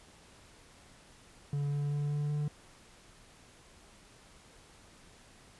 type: tone with pitch steps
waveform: triangle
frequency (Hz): 143.3 / 144.46 / 145.64 / 146.82 / 148.01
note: D3 / D3 / D3 / D3 / D3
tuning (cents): -42 / -28 / -14 / 0 / +14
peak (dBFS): -28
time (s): 1.53-2.48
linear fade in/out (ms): 2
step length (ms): 190
effects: pink hiss -58 dBFS RMS until 5.59 s + resampled to 24000 Hz